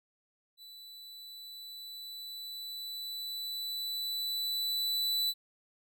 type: tone with level ramp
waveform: 45% pulse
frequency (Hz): 3976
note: B7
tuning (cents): +11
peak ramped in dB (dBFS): -49 to -28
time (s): 0.57-5.34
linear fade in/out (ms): 50
effects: none